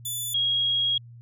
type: tone pair in turn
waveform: 5% pulse / sine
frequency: 3485 / 3289 Hz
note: A7 / G#7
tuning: -17 / -18 cents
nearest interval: minor second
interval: 101 cents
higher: first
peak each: -21 dBFS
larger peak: neither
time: 0.05-0.34 / 0.34-0.98 s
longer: second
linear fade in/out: 5 ms
effects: added 118 Hz sine -43 dBFS peak until 1.21 s